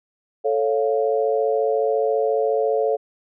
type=chord; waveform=sine; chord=A augmented; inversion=none; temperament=equal; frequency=440 / 554.4 / 698.5 Hz; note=A4 / C#5 / E#5; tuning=0 / 0 / 0 cents; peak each=-20 / -22 / -25 dBFS; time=0.44-2.97 s; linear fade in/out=20 ms; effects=none

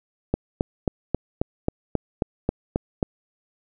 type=click train; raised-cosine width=2 ms; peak=-7 dBFS; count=11; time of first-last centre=0.34-3.028 s; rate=3.72 Hz; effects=none

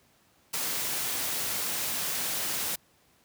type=noise; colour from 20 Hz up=white; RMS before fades=-31 dBFS; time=0.53-2.76 s; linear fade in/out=10 ms; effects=pink hiss -64 dBFS RMS until 3.24 s + high-pass 80 Hz 12 dB/octave

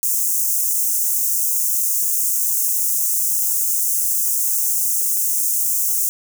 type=high-pass noise; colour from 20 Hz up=white; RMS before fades=-19 dBFS; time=0.03-6.09 s; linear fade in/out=0 ms; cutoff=6200 Hz; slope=48 dB/octave; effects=none

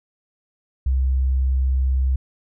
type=tone; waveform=sine; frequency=65.41 Hz; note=C2; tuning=in tune; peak=-16 dBFS; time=0.86-2.16 s; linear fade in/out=5 ms; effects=none

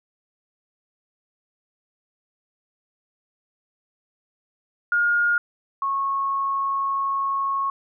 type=tone pair in turn; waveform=sine; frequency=1423 / 1097 Hz; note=F6 / C#6; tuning=+32 / -18 cents; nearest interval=perfect fourth; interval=450 cents; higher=first; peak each=-17 / -21 dBFS; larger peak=first; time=4.92-5.38 / 5.82-7.7 s; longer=second; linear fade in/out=2 ms; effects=none

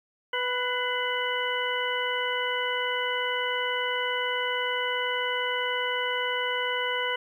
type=harmonic tone with a mistuned harmonic; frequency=495.5 Hz; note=B4; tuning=6 cents sharp; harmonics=1 / 2 / 3 / 4 / 6; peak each=-32 / -32 / -32 / -32 / -32 dBFS; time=0.33-7.16 s; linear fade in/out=5 ms; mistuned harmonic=4; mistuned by=+42 cents; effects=10-bit

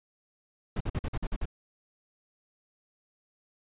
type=noise bursts; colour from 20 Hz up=brown; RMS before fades=-30 dBFS; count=8; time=0.76-1.456 s; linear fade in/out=5 ms; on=45 ms; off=48 ms; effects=resampled to 8000 Hz

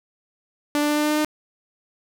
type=tone with pitch steps; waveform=sawtooth; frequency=293.8 / 295.5 / 297.2 / 298.9 / 300.7 / 302.4 / 304.2 Hz; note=D4 / D4 / D4 / D4 / D4 / D#4 / D#4; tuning=+1 / +11 / +21 / +31 / +41 / -49 / -39 cents; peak=-15 dBFS; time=0.75-1.247 s; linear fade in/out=0 ms; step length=71 ms; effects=none

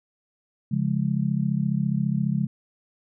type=chord; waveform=sine; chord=Db major; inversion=none; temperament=just; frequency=138.59 / 173.24 / 207.9 Hz; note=Db3 / F3 / Ab3; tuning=0 / -14 / +2 cents; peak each=-25 / -26 / -26 dBFS; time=0.71-2.47 s; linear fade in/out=10 ms; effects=none

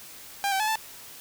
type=tone with pitch steps; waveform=sawtooth; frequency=798 / 772 / 859 / 880 Hz; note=G5 / G5 / A5 / A5; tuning=+31 / -27 / -42 / 0 cents; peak=-20 dBFS; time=0.44-0.756 s; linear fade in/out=0 ms; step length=79 ms; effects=white hiss -45 dBFS RMS until 1.2 s

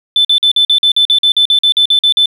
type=tone bursts; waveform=sine; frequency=3520 Hz; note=A7; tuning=in tune; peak=-5 dBFS; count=16; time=0.16-2.258 s; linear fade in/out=2 ms; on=88 ms; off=46 ms; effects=tanh soft clip ceiling -2 dBFS + 7-bit

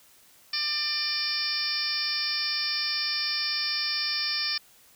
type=harmonic tone with a mistuned harmonic; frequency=597 Hz; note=D5; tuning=28 cents sharp; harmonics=2 / 3 / 4 / 5 / 6 / 7 / 8 / 9; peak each=-42 / -36 / -35 / -42 / -39 / -35 / -30 / -31 dBFS; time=0.53-4.58 s; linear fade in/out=5 ms; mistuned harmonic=7; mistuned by=+61 cents; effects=white hiss -57 dBFS RMS until 4.95 s

